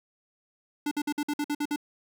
square tone bursts, 293.7 Hz, D4, in tune, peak -27 dBFS, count 9, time 0.86-1.761 s, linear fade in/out 5 ms, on 53 ms, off 53 ms, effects none

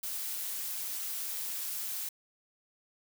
blue noise with amplitude modulation, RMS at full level -35 dBFS, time 0.03-2.09 s, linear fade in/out 5 ms, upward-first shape sine, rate 198 Hz, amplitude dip 40%, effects none

